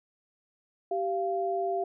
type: tone pair together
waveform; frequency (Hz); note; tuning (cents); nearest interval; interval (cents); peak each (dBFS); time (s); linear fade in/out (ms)
sine; 388.4 / 692; G4 / F5; -16 / -16; minor seventh; 1000; -30 / -29; 0.91-1.84; 5
effects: none